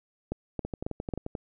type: two click trains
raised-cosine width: 2 ms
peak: -17 / -20 dBFS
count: 4 / 9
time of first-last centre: 0.32-1.137 / 0.65-1.352 s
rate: 3.67 / 11.4 Hz
effects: none